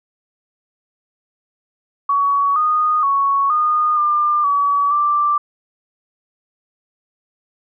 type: tone with pitch steps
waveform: sine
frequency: 1126 / 1233 / 1111 / 1225 / 1197 / 1139 / 1176 Hz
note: C#6 / D#6 / C#6 / D#6 / D6 / C#6 / D6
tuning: +27 / -16 / +4 / -27 / +33 / +47 / +2 cents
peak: -13 dBFS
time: 2.09-5.38 s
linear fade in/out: 5 ms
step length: 470 ms
effects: none